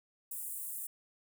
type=high-pass noise; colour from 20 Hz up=pink; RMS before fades=-41 dBFS; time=0.31-0.87 s; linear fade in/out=5 ms; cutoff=8400 Hz; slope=48 dB/octave; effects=none